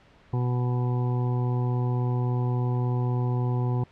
harmonic tone, 123.6 Hz, B2, 2 cents sharp, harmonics 1 / 2 / 3 / 4 / 6 / 7 / 8, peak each -23 / -35 / -35 / -41 / -41 / -41 / -41 dBFS, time 0.33-3.84 s, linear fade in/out 5 ms, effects pink hiss -56 dBFS RMS until 3.91 s + low-pass 3000 Hz 12 dB/octave

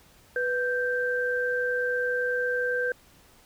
sine tone pair together, 493.9 / 1568 Hz, B4 / G6, 0 / 0 cents, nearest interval octave + minor sixth, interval 2000 cents, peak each -27 dBFS, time 0.36-2.92 s, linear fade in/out 2 ms, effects pink hiss -57 dBFS RMS until 3.45 s

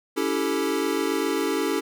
square chord, A dominant seventh, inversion first, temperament equal with one note detuned, 282.7 / 329.6 / 392 / 440 Hz, C#4 / E4 / G4 / A4, +34 / 0 / 0 / 0 cents, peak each -29 dBFS, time 0.16-1.81 s, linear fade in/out 20 ms, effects none

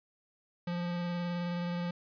square tone with vibrato, 174.6 Hz, F3, in tune, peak -33 dBFS, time 0.67-1.91 s, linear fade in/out 5 ms, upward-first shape square, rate 19 Hz, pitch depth 12 cents each way, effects resampled to 11025 Hz

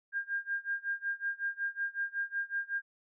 sine tone with tremolo, 1607 Hz, G6, 43 cents sharp, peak -29 dBFS, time 0.12-2.82 s, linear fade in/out 50 ms, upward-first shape sine, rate 5.4 Hz, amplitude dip 95%, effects none

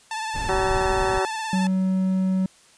sawtooth tone with vibrato, 880 Hz, A5, in tune, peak -23 dBFS, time 0.11-1.67 s, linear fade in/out 2 ms, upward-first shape triangle, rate 18 Hz, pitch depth 45 cents each way
brown noise, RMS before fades -29 dBFS, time 0.34-1.2 s, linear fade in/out 20 ms
harmonic tone, 190 Hz, F#3, 46 cents sharp, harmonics 2 / 3 / 4 / 5 / 6 / 7 / 8 / 9 / 10, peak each -24 / -29 / -27 / -31 / -34 / -32 / -35 / -39 / -38 dBFS, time 0.49-1.25 s, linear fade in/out 0 ms
triangle tone, 188.1 Hz, F#3, 29 cents sharp, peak -17 dBFS, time 1.53-2.46 s, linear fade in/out 2 ms
effects white hiss -54 dBFS RMS until 2.77 s + resampled to 22050 Hz

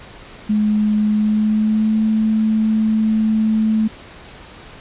sine tone with pitch glide, 211.7 to 218.4 Hz, G#3 to A3, +33 to -13 cents, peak -13 dBFS, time 0.49-3.88 s, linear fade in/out 10 ms, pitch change +54 cents, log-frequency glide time 1.09-2.02 s, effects pink hiss -39 dBFS RMS until 4.8 s + resampled to 8000 Hz

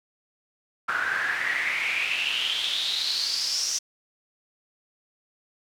pink noise with band-pass filter sweep, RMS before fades -27 dBFS, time 0.88-3.79 s, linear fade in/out 10 ms, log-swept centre 1400 to 5900 Hz, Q 7.5, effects none

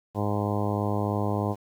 harmonic tone, 103.1 Hz, G#2, 12 cents flat, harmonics 1 / 2 / 3 / 4 / 5 / 6 / 7 / 8 / 9 / 10, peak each -28 / -31 / -33 / -34 / -35 / -36 / -36 / -37 / -38 / -38 dBFS, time 0.14-1.56 s, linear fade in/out 50 ms, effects 9-bit

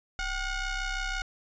sawtooth ring-modulated tone, 734 Hz, F#5, 14 cents flat, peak -23 dBFS, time 0.19-1.22 s, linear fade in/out 0 ms, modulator 701 Hz, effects resampled to 16000 Hz

